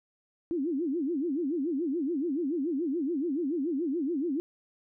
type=tone with vibrato; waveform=sine; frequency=305.4 Hz; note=D#4; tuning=32 cents flat; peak=-27 dBFS; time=0.51-4.4 s; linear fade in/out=0 ms; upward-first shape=sine; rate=7 Hz; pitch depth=270 cents each way; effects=none